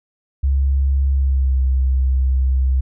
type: tone with pitch glide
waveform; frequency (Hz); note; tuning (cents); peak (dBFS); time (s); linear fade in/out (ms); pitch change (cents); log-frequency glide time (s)
sine; 68.2 to 65.31; C#2 to C2; -28 to -3; -13; 0.43-2.81; 10; -75; 1.12-1.59
effects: none